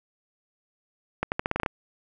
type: accelerating click train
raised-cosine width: 0.5 ms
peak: -10 dBFS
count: 9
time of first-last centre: 1.23-1.662 s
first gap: 89 ms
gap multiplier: 0.85
effects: none